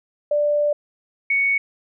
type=tone pair in turn; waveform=sine; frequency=589 / 2224 Hz; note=D5 / C#7; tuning=+5 / +5 cents; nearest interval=octave + major seventh; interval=2300 cents; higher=second; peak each=-16 dBFS; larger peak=neither; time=0.31-0.73 / 1.3-1.58 s; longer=first; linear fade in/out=5 ms; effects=none